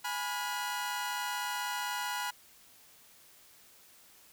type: chord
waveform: sawtooth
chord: F diminished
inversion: first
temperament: equal with one note detuned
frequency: 830.6 / 987.8 / 1433.7 Hz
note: Ab5 / Cb6 / F6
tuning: 0 / 0 / +45 cents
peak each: -35 / -33 / -35 dBFS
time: 0.04-2.31 s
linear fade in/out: 10 ms
effects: white hiss -59 dBFS RMS until 4.32 s